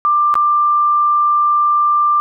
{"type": "tone with dropouts", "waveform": "sine", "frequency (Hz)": 1186, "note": "D6", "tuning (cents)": 17, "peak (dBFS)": -10, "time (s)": [0.05, 2.2], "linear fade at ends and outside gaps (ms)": 0, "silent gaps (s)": [0.341, 0.354], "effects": []}